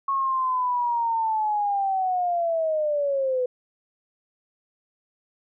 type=linear sweep; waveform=sine; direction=down; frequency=1100 to 495.5 Hz; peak=-21 dBFS; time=0.08-3.46 s; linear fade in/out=5 ms; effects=none